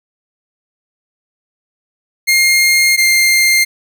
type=tone pair in turn; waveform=sawtooth; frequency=2127 / 2107 Hz; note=C7 / C7; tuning=+28 / +12 cents; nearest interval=unison; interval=16 cents; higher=first; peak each=-5 dBFS; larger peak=neither; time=2.27-2.97 / 2.97-3.65 s; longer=first; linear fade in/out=20 ms; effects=none